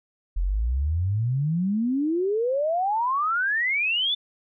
sine exponential sweep, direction up, 41.2 to 3565 Hz, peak -21 dBFS, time 0.36-4.15 s, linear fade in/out 10 ms, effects none

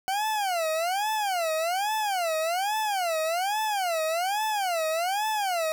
40% pulse tone with vibrato, 741 Hz, F#5, 2 cents sharp, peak -24 dBFS, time 0.08-5.72 s, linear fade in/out 0 ms, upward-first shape sine, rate 1.2 Hz, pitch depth 280 cents each way, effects none

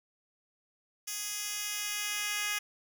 10% pulse tone with high-pass filter sweep, 415.3 Hz, G#4, in tune, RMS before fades -35 dBFS, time 1.07-2.59 s, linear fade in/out 10 ms, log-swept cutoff 5100 to 2200 Hz, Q 0.88, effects none

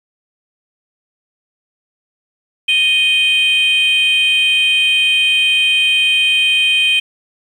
sine tone pair together, 2489 / 3136 Hz, D#7 / G7, 0 / 0 cents, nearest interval major third, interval 400 cents, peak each -11 dBFS, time 2.68-7 s, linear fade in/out 10 ms, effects tanh soft clip ceiling -7 dBFS + 7-bit

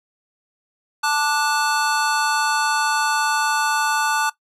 square chord, D major, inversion second, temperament just, 881 / 1174.7 / 1468.3 Hz, A5 / D6 / F#6, +2 / 0 / -14 cents, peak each -22 / -25 / -23 dBFS, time 1.03-4.3 s, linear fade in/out 10 ms, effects noise-tail reverb RT60 0.1 s tail -17 dB re dry + low-pass 11000 Hz 12 dB/octave

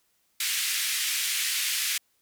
pink band-pass noise, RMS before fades -28 dBFS, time 0.4-1.98 s, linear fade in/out 5 ms, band 2000 to 15000 Hz, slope 24 dB/octave, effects white hiss -70 dBFS RMS until 2.21 s

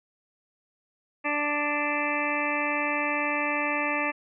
harmonic tone, 293.7 Hz, D4, in tune, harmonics 1 / 2 / 3 / 4 / 6 / 7 / 8 / 9, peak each -33 / -33 / -33 / -33 / -33 / -33 / -33 / -33 dBFS, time 1.24-4.12 s, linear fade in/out 20 ms, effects none

